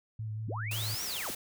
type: tone with vibrato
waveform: sine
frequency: 108.7 Hz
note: A2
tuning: 21 cents flat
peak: -34 dBFS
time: 0.19-0.95 s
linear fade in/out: 5 ms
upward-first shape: triangle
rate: 5.5 Hz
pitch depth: 31 cents each way
type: linear two-way sweep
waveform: sine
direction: up then down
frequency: 55 to 5950 to 64.2 Hz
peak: -37 dBFS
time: 0.47-1.31 s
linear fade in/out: 5 ms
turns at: 1.04 s
type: noise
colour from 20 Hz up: white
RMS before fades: -38 dBFS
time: 0.71-1.35 s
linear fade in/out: 5 ms
effects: none